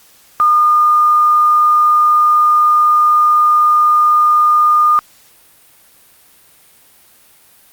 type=tone with quantisation; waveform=sine; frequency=1216 Hz; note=D#6; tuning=40 cents flat; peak=-7 dBFS; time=0.4-4.99 s; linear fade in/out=0 ms; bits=6; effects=white hiss -47 dBFS RMS until 7.72 s + Opus 48 kbps